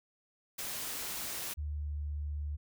white noise, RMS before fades -39 dBFS, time 0.58-1.54 s, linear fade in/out 10 ms
sine tone with pitch glide, 74.4 to 73.72 Hz, D2 to D2, +23 to +7 cents, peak -34 dBFS, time 1.57-2.57 s, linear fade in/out 20 ms, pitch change -16 cents, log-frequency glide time 1.68-1.92 s
effects none

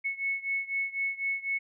sine beating tone pair, 2200 / 2204 Hz, C#7 / C#7, -14 / -11 cents, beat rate 4 Hz, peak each -31 / -33 dBFS, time 0.04-1.59 s, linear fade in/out 20 ms, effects none

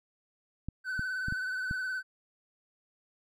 clicks, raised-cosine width 5 ms, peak -23 dBFS, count 5, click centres 0.686 / 0.994 / 1.284 / 1.324 / 1.711 s
triangle tone with vibrato, 1512 Hz, F#6, 37 cents sharp, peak -30 dBFS, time 0.84-2.03 s, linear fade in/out 50 ms, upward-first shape sine, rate 19 Hz, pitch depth 36 cents each way
effects none

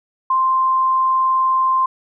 sine tone, 1046.5 Hz, C6, in tune, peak -13 dBFS, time 0.3-1.86 s, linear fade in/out 5 ms, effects none

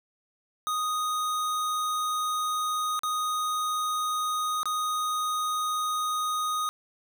square tone with dropouts, 1243 Hz, D#6, 2 cents flat, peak -27 dBFS, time 0.67-6.69 s, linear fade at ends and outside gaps 0 ms, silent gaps 2.992-3.034 / 4.631-4.656 s, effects none

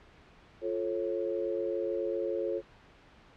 sine chord, F augmented, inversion none, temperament just, 349.2 / 436.5 / 545.7 Hz, F4 / A4 / C#5, 0 / -14 / -27 cents, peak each -34 dBFS, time 0.61-2.62 s, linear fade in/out 50 ms, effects pink hiss -57 dBFS RMS until 3.36 s + low-pass 3000 Hz 12 dB/octave

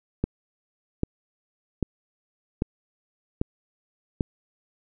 click train, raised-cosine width 3 ms, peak -10 dBFS, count 6, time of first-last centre 0.24-4.208 s, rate 1.26 Hz, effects none

